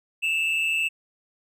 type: tone pair together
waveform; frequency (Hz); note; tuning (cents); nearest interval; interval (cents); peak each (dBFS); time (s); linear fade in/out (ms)
triangle; 2637 / 2796; E7 / F7; 0 / +1; minor second; 101; -21 / -27; 0.22-0.89; 20
effects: none